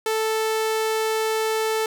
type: tone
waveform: sawtooth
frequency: 440 Hz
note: A4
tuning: in tune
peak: -17 dBFS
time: 0.06-1.86 s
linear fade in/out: 2 ms
effects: none